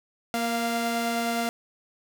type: tone pair together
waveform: sawtooth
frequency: 234.5 / 694 Hz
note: A#3 / F5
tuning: +11 / -11 cents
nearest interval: octave + perfect fifth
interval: 1878 cents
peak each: -24 dBFS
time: 0.34-1.49 s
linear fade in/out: 0 ms
effects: none